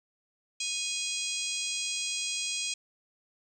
harmonic tone with a mistuned harmonic, 819 Hz, G#5, 24 cents flat, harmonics 3 / 4 / 5 / 6 / 7 / 8 / 9 / 10, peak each -37 / -37 / -40 / -39 / -41 / -38 / -42 / -40 dBFS, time 0.6-2.74 s, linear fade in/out 5 ms, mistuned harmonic 3, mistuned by +19 cents, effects 10-bit

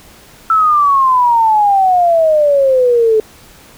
sine exponential sweep, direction down, 1331 to 429.5 Hz, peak -7 dBFS, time 0.5-3.2 s, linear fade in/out 2 ms, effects pink hiss -41 dBFS RMS until 3.77 s

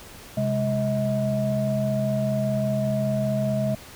sine tone cluster, 131.2 / 206.1 / 637 Hz, C3 / G#3 / D#5, +5 / -13 / +41 cents, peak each -25 dBFS, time 0.37-3.75 s, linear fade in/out 5 ms, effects tanh soft clip ceiling -13 dBFS + pink hiss -44 dBFS RMS until 3.95 s

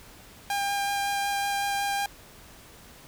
sawtooth tone with vibrato, 802 Hz, G5, 39 cents sharp, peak -22 dBFS, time 0.5-2.06 s, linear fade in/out 2 ms, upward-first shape sine, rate 5.4 Hz, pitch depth 8 cents each way, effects pink hiss -50 dBFS RMS until 3.07 s

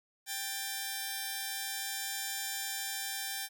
5% pulse tone pair together, 788 / 1773.1 Hz, G5 / A6, +9 / +13 cents, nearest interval octave + major second, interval 1404 cents, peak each -27 dBFS, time 0.26-3.49 s, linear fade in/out 50 ms, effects none

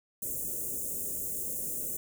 white band-stop noise, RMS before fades -35 dBFS, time 0.22-1.97 s, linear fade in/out 5 ms, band 570 to 6900 Hz, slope 48 dB/octave, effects none

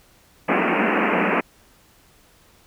pink band-pass noise, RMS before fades -20 dBFS, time 0.48-1.41 s, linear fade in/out 10 ms, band 180 to 2700 Hz, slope 96 dB/octave, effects pink hiss -55 dBFS RMS until 2.66 s

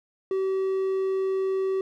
triangle tone, 382.6 Hz, G4, 42 cents flat, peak -21 dBFS, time 0.31-1.81 s, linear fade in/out 2 ms, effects none

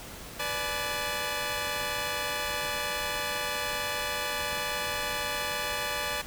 10% pulse chord, G# diminished, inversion first, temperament equal with one note detuned, 493.9 / 587.3 / 851.5 Hz, B4 / D5 / G#5, 0 / 0 / +43 cents, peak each -28 / -25 / -26 dBFS, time 0.39-6.22 s, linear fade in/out 10 ms, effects pink hiss -43 dBFS RMS until 6.26 s

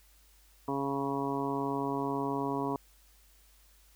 harmonic tone, 138.59 Hz, C#3, in tune, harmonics 1 / 2 / 3 / 4 / 5 / 6 / 7 / 8, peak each -41 / -34 / -36 / -46 / -40 / -45 / -36 / -42 dBFS, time 0.68-2.76 s, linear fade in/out 2 ms, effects added 50 Hz sine -61 dBFS peak until 3.95 s + white hiss -64 dBFS RMS until 3.95 s

